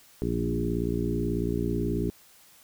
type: harmonic tone with a mistuned harmonic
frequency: 58.27 Hz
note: A#1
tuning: in tune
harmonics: 1 / 2 / 3 / 4 / 5 / 6 / 7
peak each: -33 / -33 / -33 / -33 / -33 / -33 / -33 dBFS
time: 0.22-2.1 s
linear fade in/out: 0 ms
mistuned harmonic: 3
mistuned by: -15 cents
effects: white hiss -56 dBFS RMS until 2.63 s